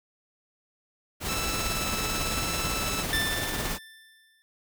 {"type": "noise with tremolo", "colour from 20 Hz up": "pink", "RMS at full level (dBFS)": -29, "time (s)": [1.2, 3.79], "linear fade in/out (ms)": 50, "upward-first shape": "triangle", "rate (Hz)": 18, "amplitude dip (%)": 40}
{"type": "tone with vibrato", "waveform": "10% pulse", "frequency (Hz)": 1318.5, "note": "E6", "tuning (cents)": 0, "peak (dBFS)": -23, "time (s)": [1.28, 3.03], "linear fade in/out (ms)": 5, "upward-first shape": "sine", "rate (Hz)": 1, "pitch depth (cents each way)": 8}
{"type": "tone with exponential decay", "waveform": "25% pulse", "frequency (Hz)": 1773, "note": "A6", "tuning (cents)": 13, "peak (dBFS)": -20, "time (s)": [3.13, 4.42], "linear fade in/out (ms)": 0, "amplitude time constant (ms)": 280}
{"effects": []}